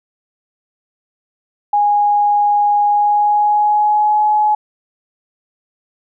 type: tone with pitch glide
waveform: sine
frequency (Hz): 825 to 846.2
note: G#5 to G#5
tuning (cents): -12 to +32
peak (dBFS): -10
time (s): 1.73-4.55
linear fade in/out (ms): 5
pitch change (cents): +44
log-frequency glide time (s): 2.86-4.24
effects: none